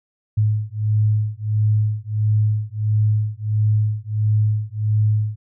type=beating tone pair; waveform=sine; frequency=106.1 / 107.6 Hz; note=G#2 / A2; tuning=+38 / -38 cents; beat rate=1.5 Hz; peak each=-19 / -19 dBFS; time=0.37-5.36 s; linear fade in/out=10 ms; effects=none